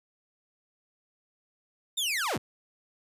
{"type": "linear sweep", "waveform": "sawtooth", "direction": "down", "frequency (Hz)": [3729, 40.8], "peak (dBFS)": -24, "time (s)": [1.97, 2.38], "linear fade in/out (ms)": 10, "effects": ["resampled to 32000 Hz"]}